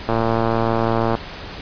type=click train; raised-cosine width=1 ms; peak=-5 dBFS; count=122; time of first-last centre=0.09-1.151 s; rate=114 Hz; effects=pink hiss -33 dBFS RMS until 1.61 s + resampled to 11025 Hz